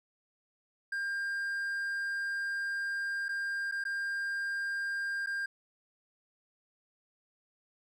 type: tone with dropouts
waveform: triangle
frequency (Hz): 1600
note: G6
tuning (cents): +35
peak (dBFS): -30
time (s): 0.92-5.46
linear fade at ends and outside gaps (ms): 5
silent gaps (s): 3.284-3.29 / 3.714-3.721 / 3.84-3.851 / 5.262-5.27
effects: none